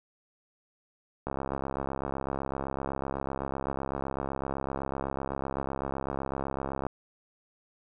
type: click train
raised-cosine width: 1 ms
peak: -18 dBFS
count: 381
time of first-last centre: 1.27-6.866 s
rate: 67.9 Hz
effects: none